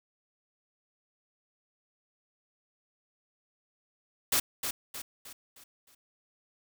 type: noise with echo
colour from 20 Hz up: white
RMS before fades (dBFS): -26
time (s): 4.32-4.4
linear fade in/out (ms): 5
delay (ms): 310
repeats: 5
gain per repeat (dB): -7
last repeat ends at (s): 5.95
effects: none